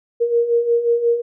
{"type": "beating tone pair", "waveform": "sine", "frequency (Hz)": [466.2, 471.8], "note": ["A#4", "A#4"], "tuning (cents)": [0, 21], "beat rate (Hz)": 5.6, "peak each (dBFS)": [-21, -15], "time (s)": [0.2, 1.22], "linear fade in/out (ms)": 20, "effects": []}